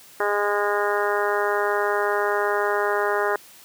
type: harmonic tone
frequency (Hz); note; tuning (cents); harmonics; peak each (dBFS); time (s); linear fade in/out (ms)
205.3; G#3; -20; 2 / 3 / 4 / 5 / 6 / 7 / 8 / 9; -24 / -28 / -28 / -29 / -30 / -29 / -31 / -32; 0.2-3.36; 2
effects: white hiss -48 dBFS RMS until 3.64 s + high-pass 100 Hz 12 dB/octave